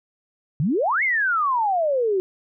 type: exponential two-way sweep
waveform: sine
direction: up then down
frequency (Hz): 131.2 to 2212 to 364.2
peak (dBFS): -18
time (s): 0.6-2.2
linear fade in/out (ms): 0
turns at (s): 1.03
effects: none